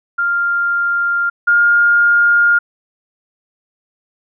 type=tone pair in turn; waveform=sine; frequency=1396.9 / 1413.9 Hz; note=F6 / F6; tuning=0 / +21 cents; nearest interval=unison; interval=21 cents; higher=second; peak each=-13 / -8 dBFS; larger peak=second; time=0.18-1.3 / 1.47-2.59 s; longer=neither; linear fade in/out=10 ms; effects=none